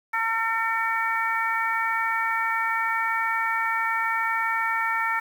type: harmonic tone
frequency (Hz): 452.6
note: A4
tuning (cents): +49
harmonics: 2 / 3 / 4 / 5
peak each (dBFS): -28 / -27 / -27 / -30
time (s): 0.13-5.2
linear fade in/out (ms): 10
effects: 8-bit